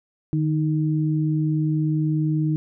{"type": "tone pair together", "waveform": "sine", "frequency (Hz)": [152.76, 312.3], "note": ["D#3", "D#4"], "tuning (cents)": [-31, 7], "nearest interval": "octave", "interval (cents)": 1238, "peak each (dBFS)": [-20, -24], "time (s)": [0.33, 2.56], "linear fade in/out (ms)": 0, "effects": []}